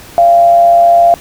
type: tone with frequency modulation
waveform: sine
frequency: 688 Hz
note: F5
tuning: 26 cents flat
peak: -3 dBFS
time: 0.18-1.14 s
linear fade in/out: 0 ms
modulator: 115 Hz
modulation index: 0.26
effects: pink hiss -34 dBFS RMS until 1.2 s